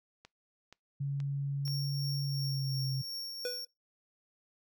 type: click train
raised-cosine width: 0.2 ms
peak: -33 dBFS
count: 4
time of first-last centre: 0.25-1.679 s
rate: 2.1 Hz
type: tone with pitch glide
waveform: sine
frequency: 140 to 133.06 Hz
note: C#3 to C3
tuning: +18 to +29 cents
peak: -31 dBFS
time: 1-3.02 s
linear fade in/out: 10 ms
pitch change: -89 cents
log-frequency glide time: 2.22-2.83 s
type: tone with tremolo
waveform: 45% pulse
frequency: 5510 Hz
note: F8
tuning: 24 cents flat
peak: -37 dBFS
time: 1.65-3.65 s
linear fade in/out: 5 ms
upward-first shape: triangle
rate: 2.8 Hz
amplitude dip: 40%
type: tone with exponential decay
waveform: square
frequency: 492 Hz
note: B4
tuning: 7 cents flat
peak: -32 dBFS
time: 3.45-3.67 s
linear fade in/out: 2 ms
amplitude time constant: 47 ms
effects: noise-tail reverb RT60 0.2 s tail -24 dB re dry